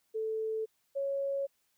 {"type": "tone pair in turn", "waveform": "sine", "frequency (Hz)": [440, 553.2], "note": ["A4", "C#5"], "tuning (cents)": [0, -4], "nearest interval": "major third", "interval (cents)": 396, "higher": "second", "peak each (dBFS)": [-31, -30], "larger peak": "second", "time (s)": [[0.14, 0.66], [0.95, 1.47]], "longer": "neither", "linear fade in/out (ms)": 20, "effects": ["white hiss -75 dBFS RMS until 1.77 s"]}